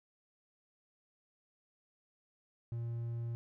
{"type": "tone", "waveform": "triangle", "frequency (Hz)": 117.1, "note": "A#2", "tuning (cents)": 8, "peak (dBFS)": -34, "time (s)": [2.72, 3.35], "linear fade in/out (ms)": 0, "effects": []}